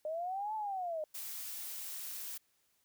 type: linear two-way sweep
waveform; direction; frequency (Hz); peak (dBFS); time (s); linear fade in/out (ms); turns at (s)
sine; up then down; 603 to 880 to 603; -35; 0.05-1.04; 2; 0.55
type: noise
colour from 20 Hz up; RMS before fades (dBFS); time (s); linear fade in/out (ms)
blue; -43; 1.14-2.38; 10
effects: white hiss -75 dBFS RMS until 2.84 s